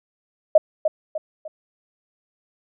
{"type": "tone with echo", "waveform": "sine", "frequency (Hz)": 622.3, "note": "D#5", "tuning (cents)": 0, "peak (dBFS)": -7, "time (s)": [0.55, 0.58], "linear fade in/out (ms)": 5, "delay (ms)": 300, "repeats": 3, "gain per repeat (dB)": -8, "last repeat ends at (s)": 1.48, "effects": []}